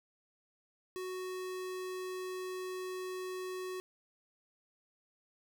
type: tone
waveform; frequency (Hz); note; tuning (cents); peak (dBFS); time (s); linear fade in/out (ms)
square; 370; F#4; 0; -39; 0.96-3.8; 0
effects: none